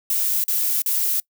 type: noise bursts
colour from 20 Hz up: violet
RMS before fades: -21 dBFS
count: 3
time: 0.1-1.2 s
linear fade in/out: 2 ms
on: 340 ms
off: 40 ms
effects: noise-tail reverb RT60 0.1 s tail -25 dB re dry